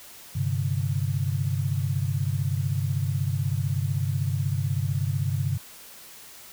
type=chord; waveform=sine; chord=G suspended fourth; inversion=none; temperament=equal; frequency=98 / 130.81 / 146.83 Hz; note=G2 / C3 / D3; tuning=0 / 0 / 0 cents; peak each=-27 / -27 / -29 dBFS; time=0.35-5.58 s; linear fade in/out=10 ms; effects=white hiss -46 dBFS RMS until 6.52 s